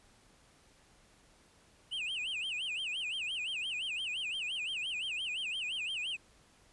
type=tone with vibrato; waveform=triangle; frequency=2794 Hz; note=F7; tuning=in tune; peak=-33 dBFS; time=1.91-6.17 s; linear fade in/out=20 ms; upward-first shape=sine; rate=5.8 Hz; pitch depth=240 cents each way; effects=pink hiss -64 dBFS RMS until 6.72 s + resampled to 24000 Hz